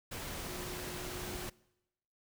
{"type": "tone in noise", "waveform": "sine", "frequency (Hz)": 360.4, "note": "F#4", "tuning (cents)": -45, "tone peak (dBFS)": -46, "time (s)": [0.48, 1.48], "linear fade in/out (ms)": 10, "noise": "pink", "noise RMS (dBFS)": -42, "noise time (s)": [0.11, 1.5], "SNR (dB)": -7, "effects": ["noise-tail reverb RT60 0.9 s tail -23 dB re dry"]}